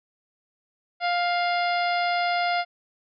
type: harmonic tone with a mistuned harmonic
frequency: 702 Hz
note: F5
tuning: 9 cents sharp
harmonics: 1 / 2 / 3 / 4 / 5 / 6 / 7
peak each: -23 / -30 / -30 / -37 / -38 / -39 / -38 dBFS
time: 1-2.65 s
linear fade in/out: 50 ms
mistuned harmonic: 5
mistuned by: -32 cents
effects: none